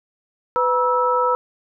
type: tone cluster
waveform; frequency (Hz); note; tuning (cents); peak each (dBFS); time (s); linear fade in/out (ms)
sine; 499.3 / 961 / 1311; B4 / B5 / E6; +19 / -48 / -10; -20; 0.56-1.35; 0
effects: none